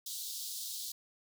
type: high-pass noise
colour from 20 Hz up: pink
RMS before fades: -41 dBFS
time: 0.06-0.92 s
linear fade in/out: 5 ms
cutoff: 3600 Hz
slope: 48 dB/octave
effects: none